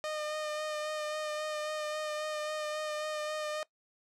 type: tone with vibrato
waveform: sawtooth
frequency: 610 Hz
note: D#5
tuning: 34 cents flat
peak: -30 dBFS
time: 0.04-3.63 s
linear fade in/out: 0 ms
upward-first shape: sine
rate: 3.7 Hz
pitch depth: 18 cents each way
effects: noise-tail reverb RT60 0.1 s tail -20 dB re dry + low-pass 8000 Hz 12 dB/octave